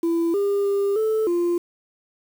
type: tone with pitch steps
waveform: sine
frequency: 335.2 / 402 / 399.7 / 437.4 / 347.1 Hz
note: E4 / G4 / G4 / A4 / F4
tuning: +29 / +44 / +34 / -10 / -11 cents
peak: -16 dBFS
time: 0.03-1.58 s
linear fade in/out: 5 ms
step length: 310 ms
effects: tanh soft clip ceiling -17 dBFS + 7-bit